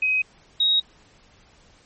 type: tone pair in turn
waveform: sine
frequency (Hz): 2526 / 3785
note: D#7 / A#7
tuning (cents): +26 / +26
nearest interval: perfect fifth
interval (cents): 700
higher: second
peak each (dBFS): -18 / -16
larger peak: second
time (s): 0.02-0.22 / 0.6-0.8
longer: neither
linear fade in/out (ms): 5
effects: pink hiss -55 dBFS RMS until 1.85 s + MP3 32 kbps